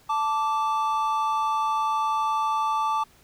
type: tone pair together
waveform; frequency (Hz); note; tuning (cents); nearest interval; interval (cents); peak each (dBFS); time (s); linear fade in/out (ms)
triangle; 880 / 1167.9; A5 / D6; 0 / -10; perfect fourth; 490; -23; 0.09-3.04; 10
effects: pink hiss -57 dBFS RMS until 3.23 s